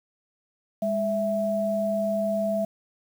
sine tone pair together, 204.5 / 659.3 Hz, G#3 / E5, -26 / 0 cents, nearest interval octave + minor sixth, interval 2026 cents, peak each -28 / -24 dBFS, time 0.82-2.65 s, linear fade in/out 5 ms, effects 8-bit

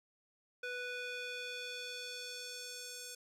square tone with band-pass filter sweep, 493.9 Hz, B4, in tune, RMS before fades -44 dBFS, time 0.63-3.15 s, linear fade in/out 5 ms, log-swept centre 1900 to 7600 Hz, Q 1.3, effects 12-bit

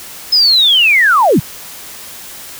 sine linear sweep, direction down, 5160 to 98 Hz, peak -6 dBFS, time 0.32-1.4 s, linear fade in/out 10 ms, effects white hiss -31 dBFS RMS until 2.59 s

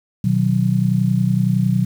sine chord, B major, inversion none, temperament just, 123.47 / 154.34 / 185.21 Hz, B2 / D#3 / F#3, 0 / -14 / +2 cents, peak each -18 / -21 / -17 dBFS, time 0.24-1.85 s, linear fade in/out 5 ms, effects 7-bit

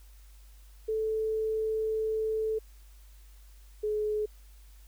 sine tone pair in turn, 438.1 / 424.6 Hz, A4 / G#4, -7 / +38 cents, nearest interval minor second, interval 55 cents, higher first, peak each -27 dBFS, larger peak neither, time 0.88-2.59 / 3.83-4.26 s, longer first, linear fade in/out 10 ms, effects added 50 Hz sine -50 dBFS peak until 4.87 s + white hiss -63 dBFS RMS until 4.87 s

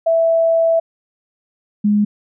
sine tone pair in turn, 659.3 / 207.7 Hz, E5 / G#3, 0 / 0 cents, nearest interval octave + minor sixth, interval 2000 cents, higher first, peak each -11 dBFS, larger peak neither, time 0.06-0.8 / 1.84-2.05 s, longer first, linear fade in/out 10 ms, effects none

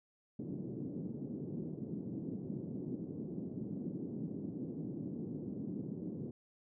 pink band-pass noise, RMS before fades -42 dBFS, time 0.39-6.31 s, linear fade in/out 5 ms, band 150 to 340 Hz, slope 24 dB/octave, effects none

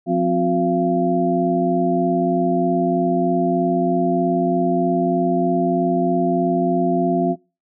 sine tone cluster, 177 / 260.2 / 358.8 / 685 Hz, F3 / C4 / F4 / F5, +23 / -9 / +47 / -34 cents, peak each -21 dBFS, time 0.06-7.36 s, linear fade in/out 50 ms, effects noise-tail reverb RT60 0.3 s tail -23 dB re dry

